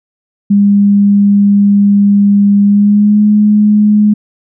sine tone with pitch glide, 202 to 209.7 Hz, G#3 to G#3, -48 to +17 cents, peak -4 dBFS, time 0.5-4.14 s, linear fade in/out 10 ms, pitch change +65 cents, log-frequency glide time 2.63-3.21 s, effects none

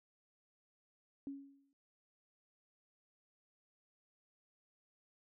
sine tone with exponential decay, 277.2 Hz, C#4, in tune, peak -39 dBFS, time 1.27-1.73 s, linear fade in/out 1 ms, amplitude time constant 100 ms, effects none

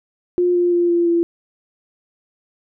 sine tone with pitch steps, 355.3 / 351.4 / 347.6 / 343.8 / 340 Hz, F4 / F4 / F4 / F4 / F4, +30 / +11 / -8 / -27 / -46 cents, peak -13 dBFS, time 0.38-1.23 s, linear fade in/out 0 ms, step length 170 ms, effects none

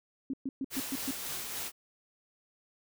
sine tone bursts, 268.4 Hz, C4, 44 cents sharp, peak -31 dBFS, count 6, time 0.3-1.11 s, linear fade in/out 2 ms, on 35 ms, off 120 ms
white noise with tremolo, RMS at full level -37 dBFS, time 0.7-1.72 s, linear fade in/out 50 ms, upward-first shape sine, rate 3.6 Hz, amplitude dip 30%
effects none

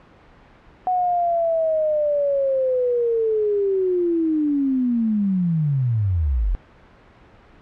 sine linear sweep, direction down, 739 to 38.96 Hz, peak -17 dBFS, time 0.87-6.55 s, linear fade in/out 0 ms, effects pink hiss -49 dBFS RMS until 7.61 s + low-pass 2000 Hz 12 dB/octave

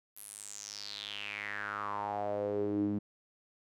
sawtooth tone with band-pass filter sweep, 102.9 Hz, G#2, 16 cents flat, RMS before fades -37 dBFS, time 0.16-2.99 s, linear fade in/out 10 ms, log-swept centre 12000 to 240 Hz, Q 6, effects none

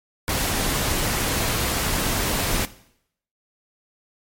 pink noise, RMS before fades -23 dBFS, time 0.28-2.65 s, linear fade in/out 0 ms, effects noise-tail reverb RT60 0.7 s tail -17 dB re dry + MP3 64 kbps

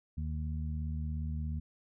harmonic tone, 77.1 Hz, D#2, 15 cents flat, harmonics 1 / 2 / 3, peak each -34 / -40 / -44 dBFS, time 0.17-1.6 s, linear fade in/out 10 ms, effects none

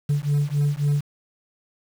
sine beating tone pair, 143.1 / 146.8 Hz, D3 / D3, -45 / 0 cents, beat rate 3.7 Hz, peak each -20 dBFS, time 0.09-1.01 s, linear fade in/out 10 ms, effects tanh soft clip ceiling -16 dBFS + 7-bit

